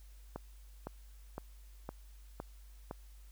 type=click train; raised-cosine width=1 ms; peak=-26 dBFS; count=6; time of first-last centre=0.36-2.911 s; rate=1.96 Hz; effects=added 50 Hz sine -52 dBFS peak until 3.31 s + white hiss -67 dBFS RMS until 3.31 s